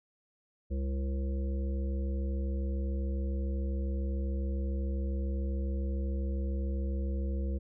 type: harmonic tone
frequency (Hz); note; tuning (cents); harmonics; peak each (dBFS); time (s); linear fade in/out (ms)
67.2; C2; +47; 1 / 3 / 5 / 7 / 8; -30 / -40 / -44 / -47 / -48; 0.7-7.59; 20
effects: none